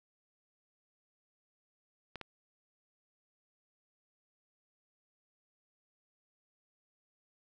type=clicks; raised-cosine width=0.3 ms; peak=-26 dBFS; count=2; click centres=2.157 / 2.213 s; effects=none